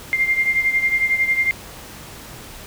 sine beating tone pair, 2103 / 2114 Hz, C7 / C7, +8 / +17 cents, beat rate 11 Hz, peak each -17 / -22 dBFS, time 0.13-1.51 s, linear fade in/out 0 ms, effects pink hiss -38 dBFS RMS until 2.66 s

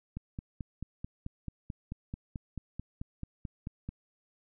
click train, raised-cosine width 5 ms, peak -25 dBFS, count 18, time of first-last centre 0.17-3.89 s, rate 4.57 Hz, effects none

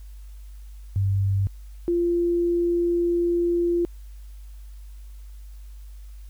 sine tone pair in turn, 98 / 345.2 Hz, G2 / F4, 0 / -20 cents, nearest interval octave + minor seventh, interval 2180 cents, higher second, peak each -19 dBFS, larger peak neither, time 0.96-1.47 / 1.88-3.85 s, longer second, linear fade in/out 0 ms, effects added 50 Hz sine -38 dBFS peak until 6.29 s + white hiss -60 dBFS RMS until 6.29 s

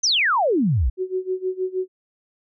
sine exponential sweep, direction down, 6410 to 51.91 Hz, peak -16 dBFS, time 0.03-0.9 s, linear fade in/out 10 ms
sine tone with tremolo, 372.3 Hz, F#4, 11 cents sharp, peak -19 dBFS, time 0.97-1.88 s, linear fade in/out 50 ms, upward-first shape sine, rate 6.4 Hz, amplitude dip 90%
effects none

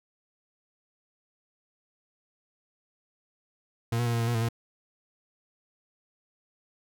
40% pulse tone with pitch steps, 116 / 120.3 / 117.9 / 116.6 / 115.4 / 119.6 / 113 / 116.2 Hz, A#2 / B2 / A#2 / A#2 / A#2 / A#2 / A2 / A#2, -8 / -45 / +20 / +1 / -17 / +45 / +47 / -5 cents, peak -24 dBFS, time 3.92-4.488 s, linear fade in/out 5 ms, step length 71 ms, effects none

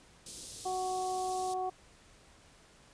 white band-stop noise, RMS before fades -43 dBFS, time 0.26-1.54 s, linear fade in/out 5 ms, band 480 to 3600 Hz, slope 24 dB/octave
harmonic tone, 371 Hz, F#4, 5 cents sharp, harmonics 1 / 2 / 3, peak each -38 / -33 / -45 dBFS, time 0.65-1.7 s, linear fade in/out 10 ms
effects pink hiss -60 dBFS RMS until 2.93 s + resampled to 22050 Hz

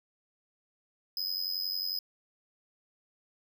square tone with amplitude modulation, 5050 Hz, D#8, 25 cents sharp, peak -28 dBFS, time 1.17-1.99 s, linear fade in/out 2 ms, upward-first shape sine, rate 91.1 Hz, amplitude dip 85%, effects none

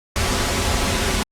pink noise with comb filter, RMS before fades -20 dBFS, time 0.16-1.23 s, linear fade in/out 0 ms, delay 6.5 ms, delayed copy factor -0.6, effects low-pass 9000 Hz 12 dB/octave + Opus 48 kbps

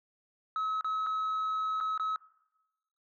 sine tone with dropouts, 1285 Hz, E6, 45 cents flat, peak -27 dBFS, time 0.56-2.16 s, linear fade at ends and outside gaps 1 ms, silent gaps 0.81-0.845 / 1.064-1.068 / 1.803-1.809 / 1.977-1.997 s, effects noise-tail reverb RT60 1.0 s tail -21 dB re dry + tanh soft clip ceiling -28 dBFS

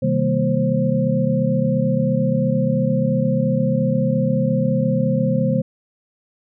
sine tone cluster, 130.7 / 159.4 / 199.3 / 233.6 / 528 Hz, C3 / D#3 / G3 / A#3 / C5, -1 / +42 / +29 / +4 / +16 cents, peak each -22 dBFS, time 0.02-5.62 s, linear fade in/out 10 ms, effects none

